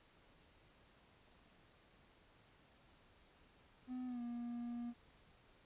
triangle tone with pitch glide, 252.6 to 238.4 Hz, B3 to A#3, +39 to +39 cents, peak -40 dBFS, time 3.87-4.94 s, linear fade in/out 50 ms, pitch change -100 cents, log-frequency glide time 4.06-4.21 s, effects pink hiss -68 dBFS RMS until 5.65 s + resampled to 8000 Hz

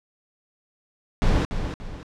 brown noise with echo, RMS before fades -19 dBFS, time 1.22-1.45 s, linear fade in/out 0 ms, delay 290 ms, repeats 2, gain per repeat -8 dB, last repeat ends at 2.03 s, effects low-pass 6000 Hz 12 dB/octave

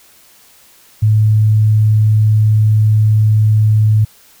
sine tone, 107.7 Hz, A2, 37 cents flat, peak -7 dBFS, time 1.02-4.05 s, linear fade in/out 10 ms, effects white hiss -46 dBFS RMS until 4.4 s

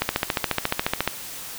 click train, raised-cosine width 0.3 ms, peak -4 dBFS, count 16, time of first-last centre 0.02-1.076 s, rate 14.2 Hz, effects white hiss -36 dBFS RMS until 1.58 s

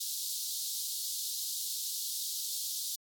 pink high-pass noise, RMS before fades -36 dBFS, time 0-2.96 s, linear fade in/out 10 ms, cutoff 3700 Hz, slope 48 dB/octave, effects AAC 64 kbps

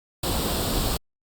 pink noise with comb filter, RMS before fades -25 dBFS, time 0.23-0.97 s, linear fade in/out 5 ms, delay 0.24 ms, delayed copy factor +0.6, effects Opus 48 kbps

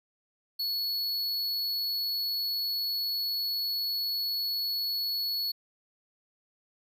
square tone, 4392 Hz, C#8, 17 cents flat, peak -29 dBFS, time 0.59-5.52 s, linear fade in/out 10 ms, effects none

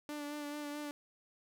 sawtooth tone with vibrato, 293.7 Hz, D4, in tune, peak -36 dBFS, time 0.09-0.91 s, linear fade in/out 0 ms, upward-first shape sine, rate 4.6 Hz, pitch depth 23 cents each way, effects none

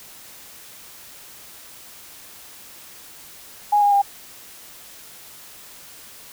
sine tone with pitch steps, 828 / 815.2 / 802.6 Hz, G#5 / G#5 / G5, -5 / -32 / +41 cents, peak -13 dBFS, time 3.72-4.02 s, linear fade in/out 10 ms, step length 100 ms, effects white hiss -43 dBFS RMS until 6.32 s

